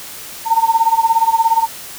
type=tone with tremolo; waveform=sine; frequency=907 Hz; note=A#5; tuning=48 cents flat; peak=-7 dBFS; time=0.45-1.68 s; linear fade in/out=50 ms; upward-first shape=sine; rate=17 Hz; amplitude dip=85%; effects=white hiss -32 dBFS RMS until 1.98 s